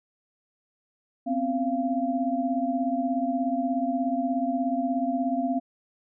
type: tone cluster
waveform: sine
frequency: 251.9 / 268.6 / 688 Hz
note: B3 / C4 / F5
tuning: +34 / +46 / -26 cents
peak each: -28 dBFS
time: 1.26-5.6 s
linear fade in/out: 20 ms
effects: none